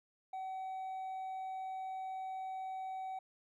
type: tone with hard clipping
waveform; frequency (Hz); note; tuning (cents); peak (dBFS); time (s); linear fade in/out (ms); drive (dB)
sine; 758; F#5; +42; -40; 0.33-3.19; 5; 2
effects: none